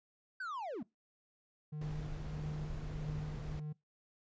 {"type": "linear sweep", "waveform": "triangle", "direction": "down", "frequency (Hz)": [1570, 185], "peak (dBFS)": -37, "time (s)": [0.4, 0.83], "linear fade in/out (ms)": 5}
{"type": "tone with tremolo", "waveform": "triangle", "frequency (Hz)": 151.4, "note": "D#3", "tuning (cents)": -47, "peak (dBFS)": -36, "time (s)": [1.72, 3.73], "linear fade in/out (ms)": 10, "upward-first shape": "sine", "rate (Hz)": 1.6, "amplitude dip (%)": 50}
{"type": "noise", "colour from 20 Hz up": "brown", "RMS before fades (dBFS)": -44, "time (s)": [1.81, 3.6], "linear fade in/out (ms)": 5}
{"effects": ["noise-tail reverb RT60 0.2 s tail -23 dB re dry", "resampled to 16000 Hz"]}